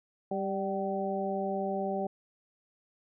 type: harmonic tone with a mistuned harmonic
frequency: 196 Hz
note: G3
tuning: in tune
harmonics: 1 / 2 / 3 / 4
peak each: -35 / -35 / -35 / -35 dBFS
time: 0.31-2.07 s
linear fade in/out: 5 ms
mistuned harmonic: 4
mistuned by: -36 cents
effects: none